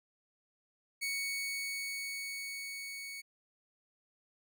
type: tone with level ramp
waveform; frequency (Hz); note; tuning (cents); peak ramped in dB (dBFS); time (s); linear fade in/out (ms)
sawtooth; 2226; C#7; +7; -30 to -39; 1.01-3.22; 20
effects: none